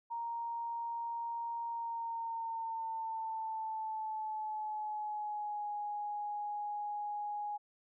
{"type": "tone with pitch glide", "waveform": "sine", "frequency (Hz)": [932.3, 830.6], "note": ["A#5", "G#5"], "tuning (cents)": [0, 0], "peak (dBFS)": -36, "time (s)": [0.1, 7.58], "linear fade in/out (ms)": 20, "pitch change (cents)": -200, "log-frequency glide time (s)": [1.67, 5.7], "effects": []}